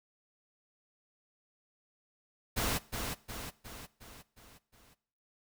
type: noise with echo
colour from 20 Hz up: pink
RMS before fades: -32 dBFS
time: 2.56-2.79 s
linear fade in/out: 20 ms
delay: 360 ms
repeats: 6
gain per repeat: -5 dB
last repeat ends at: 4.95 s
effects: noise-tail reverb RT60 0.6 s tail -20 dB re dry